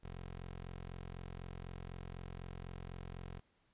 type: tone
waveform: 15% pulse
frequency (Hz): 44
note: F1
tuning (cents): +14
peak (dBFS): -39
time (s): 0.03-3.4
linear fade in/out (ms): 10
effects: pink hiss -75 dBFS RMS until 3.73 s + resampled to 8000 Hz